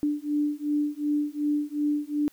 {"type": "beating tone pair", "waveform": "sine", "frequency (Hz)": [293.7, 296.4], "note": ["D4", "D4"], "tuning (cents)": [0, 16], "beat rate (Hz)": 2.7, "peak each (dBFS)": -27, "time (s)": [0.03, 2.28], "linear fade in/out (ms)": 0, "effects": ["white hiss -60 dBFS RMS until 2.32 s"]}